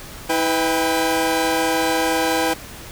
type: tone cluster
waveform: sawtooth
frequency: 323.8 / 498.4 / 797 Hz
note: E4 / B4 / G5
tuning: -31 / +16 / +28 cents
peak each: -18 dBFS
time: 0.29-2.54 s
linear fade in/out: 10 ms
effects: pink hiss -37 dBFS RMS until 2.91 s